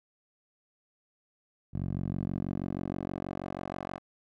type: tone with band-pass filter sweep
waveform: 10% pulse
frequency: 46.25 Hz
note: F#1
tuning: in tune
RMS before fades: -35 dBFS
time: 1.73-3.99 s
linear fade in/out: 20 ms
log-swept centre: 120 to 820 Hz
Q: 0.98
effects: none